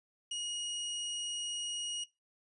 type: tone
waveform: sawtooth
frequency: 2886 Hz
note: F#7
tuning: 44 cents flat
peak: -32 dBFS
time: 0.31-2.04 s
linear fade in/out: 5 ms
effects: noise-tail reverb RT60 0.2 s tail -17 dB re dry + resampled to 22050 Hz